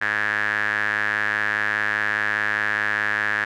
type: tone with band-pass filter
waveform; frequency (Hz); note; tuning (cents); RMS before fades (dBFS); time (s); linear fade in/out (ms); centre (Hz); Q
sawtooth; 104.9; G#2; +18; -23; 0.01-3.45; 10; 1700; 8.5
effects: none